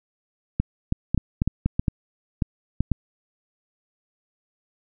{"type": "clicks", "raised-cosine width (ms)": 5, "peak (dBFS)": -8, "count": 12, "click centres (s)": [0.6, 0.924, 1.146, 1.177, 1.419, 1.476, 1.66, 1.795, 1.882, 2.422, 2.806, 2.917], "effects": []}